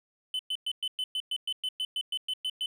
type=tone bursts; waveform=triangle; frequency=3030 Hz; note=F#7; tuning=40 cents sharp; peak=-27 dBFS; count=15; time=0.34-2.66 s; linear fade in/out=2 ms; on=52 ms; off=110 ms; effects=none